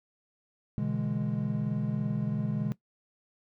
triangle chord, E dominant seventh, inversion second, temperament equal, 123.47 / 146.83 / 164.81 / 207.7 Hz, B2 / D3 / E3 / G#3, 0 / 0 / 0 / 0 cents, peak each -32 / -31 / -35 / -30 dBFS, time 0.78-2.72 s, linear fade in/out 0 ms, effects noise-tail reverb RT60 0.1 s tail -18 dB re dry

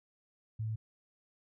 sine tone, 110 Hz, A2, in tune, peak -33 dBFS, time 0.59-0.76 s, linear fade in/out 10 ms, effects none

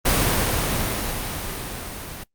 pink noise with level ramp, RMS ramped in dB -18 to -35 dBFS, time 0.05-2.24 s, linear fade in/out 10 ms, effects noise-tail reverb RT60 0.1 s tail -20 dB re dry + Opus 32 kbps

